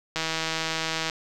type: click train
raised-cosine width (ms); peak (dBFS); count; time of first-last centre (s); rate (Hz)
0.2; -10; 152; 0.16-1.098; 161
effects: none